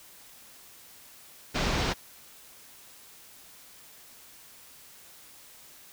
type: low-pass noise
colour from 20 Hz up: pink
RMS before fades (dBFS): -28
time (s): 1.54-1.94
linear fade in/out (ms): 20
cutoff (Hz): 5800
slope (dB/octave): 24
effects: white hiss -52 dBFS RMS until 5.92 s